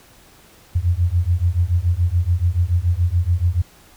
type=beating tone pair; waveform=sine; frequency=84.1 / 91.1 Hz; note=E2 / F#2; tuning=+35 / -26 cents; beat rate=7 Hz; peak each=-18 dBFS; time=0.75-3.62 s; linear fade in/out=10 ms; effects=pink hiss -49 dBFS RMS until 3.96 s